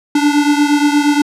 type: beating tone pair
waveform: square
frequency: 290 / 298.5 Hz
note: D4 / D4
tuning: -22 / +28 cents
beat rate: 8.5 Hz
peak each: -12 / -16 dBFS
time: 0.15-1.22 s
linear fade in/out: 5 ms
effects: low-pass 9000 Hz 12 dB/octave